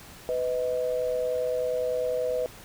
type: tone pair together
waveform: sine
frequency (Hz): 500 / 630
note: B4 / D#5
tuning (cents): +21 / +21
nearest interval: major third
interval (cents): 400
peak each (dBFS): -26 / -30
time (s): 0.29-2.46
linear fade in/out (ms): 0
effects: pink hiss -47 dBFS RMS until 2.64 s